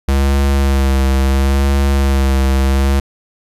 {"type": "tone with vibrato", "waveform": "square", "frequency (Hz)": 68, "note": "C#2", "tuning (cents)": -33, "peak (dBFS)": -11, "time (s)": [0.08, 3], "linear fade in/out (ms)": 5, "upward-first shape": "sine", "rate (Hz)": 0.73, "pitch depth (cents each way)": 30, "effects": ["resampled to 32000 Hz"]}